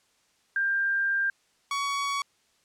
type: tone pair in turn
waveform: sine / sawtooth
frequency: 1592 / 1123.6 Hz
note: G6 / C#6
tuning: +26 / +23 cents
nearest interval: tritone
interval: 603 cents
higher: first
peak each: -23 dBFS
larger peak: neither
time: 0.56-1.3 / 1.71-2.22 s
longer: first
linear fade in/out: 2 ms
effects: white hiss -67 dBFS RMS until 2.64 s + low-pass 8000 Hz 12 dB/octave